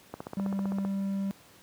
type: click train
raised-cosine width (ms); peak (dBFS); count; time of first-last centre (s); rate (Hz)
1; -22; 12; 0.14-0.85; 15.5
type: tone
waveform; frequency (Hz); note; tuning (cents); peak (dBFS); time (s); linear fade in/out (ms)
triangle; 196; G3; 0; -26; 0.37-1.31; 0
effects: pink hiss -56 dBFS RMS until 1.62 s + high-pass 100 Hz 12 dB/octave